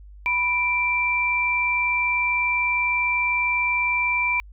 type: tone pair together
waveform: sine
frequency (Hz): 985.4 / 2349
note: B5 / D7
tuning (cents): -4 / 0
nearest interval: octave + minor third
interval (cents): 1504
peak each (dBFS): -26 / -20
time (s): 0.26-4.4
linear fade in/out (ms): 0
effects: added 50 Hz sine -41 dBFS peak until 4.52 s